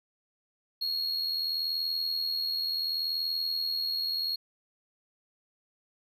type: tone with amplitude modulation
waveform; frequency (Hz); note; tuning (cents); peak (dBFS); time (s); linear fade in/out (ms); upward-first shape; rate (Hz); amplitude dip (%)
triangle; 4300; C8; +47; -25; 0.81-4.36; 10; sine; 80.7; 50
effects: none